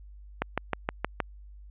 click train, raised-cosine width 0.5 ms, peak -11 dBFS, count 6, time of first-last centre 0.42-1.202 s, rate 6.39 Hz, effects added 50 Hz sine -45 dBFS peak until 1.7 s + resampled to 8000 Hz

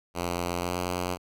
5% pulse tone with pitch glide, 87.31 to 89.51 Hz, F2 to F2, 0 to +43 cents, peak -17 dBFS, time 0.14-1.18 s, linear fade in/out 50 ms, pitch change +43 cents, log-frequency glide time 0.55-0.79 s, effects none

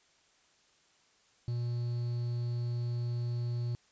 triangle tone with quantisation, 120 Hz, B2, 49 cents flat, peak -29 dBFS, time 1.48-3.75 s, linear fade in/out 0 ms, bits 9, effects white hiss -67 dBFS RMS until 3.91 s + resampled to 16000 Hz

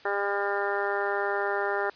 harmonic tone, 201 Hz, G3, 44 cents sharp, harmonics 2 / 3 / 4 / 5 / 6 / 7 / 8 / 9, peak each -30 / -34 / -32 / -37 / -38 / -33 / -38 / -35 dBFS, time 0.05-1.9 s, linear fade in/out 5 ms, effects white hiss -53 dBFS RMS until 1.95 s + resampled to 11025 Hz

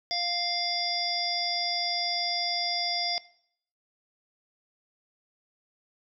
harmonic tone with a mistuned harmonic, 698.5 Hz, F5, in tune, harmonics 1 / 3 / 5 / 7 / 8, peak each -33 / -36 / -36 / -30 / -36 dBFS, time 0.11-3.18 s, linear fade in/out 0 ms, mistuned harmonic 8, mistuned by -26 cents, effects noise-tail reverb RT60 0.6 s tail -18 dB re dry

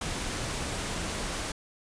pink noise, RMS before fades -33 dBFS, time 0.01-1.52 s, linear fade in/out 5 ms, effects resampled to 22050 Hz

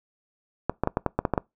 clicks, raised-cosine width 1 ms, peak -8 dBFS, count 9, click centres 0.696 / 0.836 / 0.874 / 0.971 / 1.063 / 1.19 / 1.252 / 1.337 / 1.378 s, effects noise-tail reverb RT60 0.2 s tail -24 dB re dry

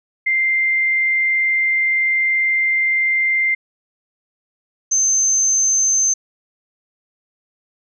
sine tone pair in turn, 2093 / 6247 Hz, C7 / G8, 0 / -7 cents, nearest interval octave + perfect fifth, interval 1893 cents, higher second, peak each -14 / -13 dBFS, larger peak second, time 0.26-3.55 / 4.91-6.14 s, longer first, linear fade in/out 10 ms, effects none

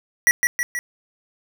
square tone with echo, 1938 Hz, B6, 33 cents flat, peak -12 dBFS, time 0.27-0.31 s, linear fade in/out 0 ms, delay 160 ms, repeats 3, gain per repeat -4 dB, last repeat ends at 0.79 s, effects none

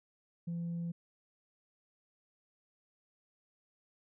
sine tone, 170 Hz, F3, 46 cents flat, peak -33 dBFS, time 0.47-0.92 s, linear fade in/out 10 ms, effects tanh soft clip ceiling -33 dBFS

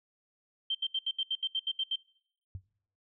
sine tone bursts, 3136 Hz, G7, in tune, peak -28 dBFS, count 11, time 0.7-1.958 s, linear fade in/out 5 ms, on 48 ms, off 73 ms
sine tone with exponential decay, 94 Hz, F#2, 28 cents sharp, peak -33 dBFS, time 2.55-2.64 s, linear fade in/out 0 ms, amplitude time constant 18 ms
effects noise-tail reverb RT60 0.7 s tail -25 dB re dry

